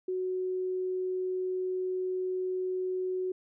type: tone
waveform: sine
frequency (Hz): 370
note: F#4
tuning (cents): 0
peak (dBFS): -29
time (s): 0.08-3.32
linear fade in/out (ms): 5
effects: none